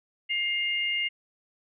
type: tone pair together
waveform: sine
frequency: 2117 / 2826 Hz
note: C7 / F7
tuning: +20 / +20 cents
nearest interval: perfect fourth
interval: 500 cents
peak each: -28 dBFS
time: 0.29-1.09 s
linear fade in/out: 20 ms
effects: none